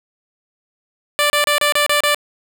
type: tone bursts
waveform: 10% pulse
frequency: 587.3 Hz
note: D5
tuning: in tune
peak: -5 dBFS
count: 7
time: 1.19-2.146 s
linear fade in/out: 0 ms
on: 110 ms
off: 31 ms
effects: none